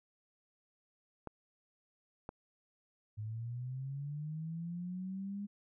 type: clicks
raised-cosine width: 1 ms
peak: -28 dBFS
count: 2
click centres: 1.273 / 2.291 s
type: linear sweep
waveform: sine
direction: up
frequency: 104.8 to 205 Hz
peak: -38 dBFS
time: 3.17-5.47 s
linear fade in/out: 20 ms
effects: none